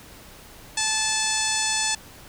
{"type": "harmonic tone", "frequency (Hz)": 872, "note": "A5", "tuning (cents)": -16, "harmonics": [1, 2, 3, 4, 5, 6, 7, 8, 9, 10], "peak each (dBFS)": [-31, -31, -31, -31, -31, -31, -31, -31, -31, -31], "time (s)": [0.77, 1.95], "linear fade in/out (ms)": 5, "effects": ["pink hiss -46 dBFS RMS until 2.28 s"]}